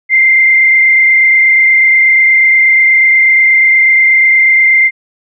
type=tone with frequency modulation; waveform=sine; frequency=2093 Hz; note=C7; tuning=in tune; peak=-4 dBFS; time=0.09-4.91 s; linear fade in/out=50 ms; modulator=28.3 Hz; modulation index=1.1; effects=none